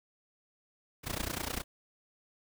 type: noise with amplitude modulation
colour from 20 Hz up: pink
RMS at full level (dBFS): -33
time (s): 1.03-1.64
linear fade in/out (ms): 50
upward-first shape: sine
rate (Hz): 29.8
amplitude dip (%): 90
effects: none